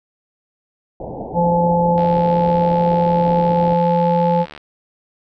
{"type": "low-pass noise", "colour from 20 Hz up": "white", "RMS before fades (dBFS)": -29, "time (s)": [1, 3.74], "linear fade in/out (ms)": 2, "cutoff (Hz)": 870, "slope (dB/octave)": 96}
{"type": "harmonic tone", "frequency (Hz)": 172.4, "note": "F3", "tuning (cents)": -22, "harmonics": [1, 3, 5], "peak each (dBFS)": [-17, -17, -17], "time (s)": [1.33, 4.46], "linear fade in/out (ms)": 50}
{"type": "click train", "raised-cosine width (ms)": 0.3, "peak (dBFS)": -19, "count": 195, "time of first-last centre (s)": [1.98, 4.577], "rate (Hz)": 74.7}
{"effects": []}